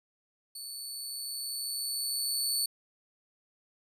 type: tone with level ramp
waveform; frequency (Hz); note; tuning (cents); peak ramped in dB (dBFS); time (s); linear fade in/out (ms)
20% pulse; 4467; C#8; +12; -34 to -21; 0.55-2.66; 5
effects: resampled to 32000 Hz